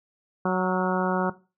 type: harmonic tone with a mistuned harmonic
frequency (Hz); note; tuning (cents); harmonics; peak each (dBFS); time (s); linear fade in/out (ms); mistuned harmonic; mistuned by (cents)
185; F#3; 0; 1 / 2 / 3 / 4 / 5 / 6 / 7 / 8; -25 / -28 / -30 / -31 / -32 / -33 / -33 / -34; 0.45-1.3; 5; 8; -47
effects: noise-tail reverb RT60 0.3 s tail -17 dB re dry